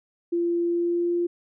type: tone with pitch glide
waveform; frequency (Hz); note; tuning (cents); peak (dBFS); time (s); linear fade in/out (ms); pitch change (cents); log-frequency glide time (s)
sine; 343.3 to 347.1; F4 to F4; -30 to -11; -21; 0.32-1.27; 10; +19; 0.65-1.15
effects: none